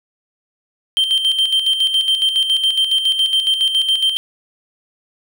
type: tone with tremolo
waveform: triangle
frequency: 3136 Hz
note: G7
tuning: in tune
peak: -10 dBFS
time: 0.97-4.17 s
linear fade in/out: 0 ms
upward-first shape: square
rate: 7.2 Hz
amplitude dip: 55%
effects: none